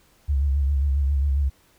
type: tone with vibrato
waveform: sine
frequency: 69.8 Hz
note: C#2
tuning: 13 cents sharp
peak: -18 dBFS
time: 0.28-1.5 s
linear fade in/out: 20 ms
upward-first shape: sine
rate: 7.4 Hz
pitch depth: 69 cents each way
effects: pink hiss -59 dBFS RMS until 1.78 s